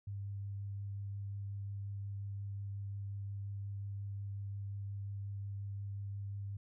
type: tone with vibrato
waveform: sine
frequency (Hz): 99.9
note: G2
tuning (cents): +33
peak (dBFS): -39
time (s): 0.07-6.57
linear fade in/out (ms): 5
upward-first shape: triangle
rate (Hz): 5.6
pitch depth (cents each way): 11
effects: none